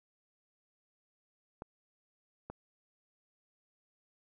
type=clicks; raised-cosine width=1 ms; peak=-28 dBFS; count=2; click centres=1.621 / 2.5 s; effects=none